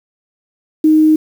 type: tone with quantisation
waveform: sine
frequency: 311.1 Hz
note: D#4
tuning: in tune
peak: -6 dBFS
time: 0.84-1.16 s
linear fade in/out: 5 ms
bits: 6
effects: none